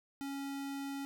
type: tone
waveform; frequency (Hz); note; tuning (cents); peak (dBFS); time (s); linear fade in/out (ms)
square; 277.2; C#4; 0; -39; 0.21-1.05; 0
effects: none